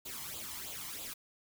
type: noise with flanger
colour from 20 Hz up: white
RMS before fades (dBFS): -43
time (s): 0.05-1.14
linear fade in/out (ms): 10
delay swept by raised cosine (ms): 0.26 to 0.99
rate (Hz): 3.1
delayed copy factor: +0.65
effects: none